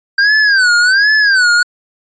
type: tone with vibrato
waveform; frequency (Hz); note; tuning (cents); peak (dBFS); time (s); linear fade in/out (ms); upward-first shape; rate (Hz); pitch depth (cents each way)
square; 1568; G6; 0; -8; 0.18-1.63; 5; sine; 1.3; 170
effects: resampled to 16000 Hz